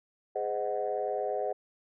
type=chord; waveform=sine; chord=Ab dominant seventh; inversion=none; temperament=equal with one note detuned; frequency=415.3 / 514 / 622.3 / 740 Hz; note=Ab4 / C5 / Eb5 / Gb5; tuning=0 / -31 / 0 / 0 cents; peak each=-34 dBFS; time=0.35-1.53 s; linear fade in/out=10 ms; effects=tanh soft clip ceiling -20 dBFS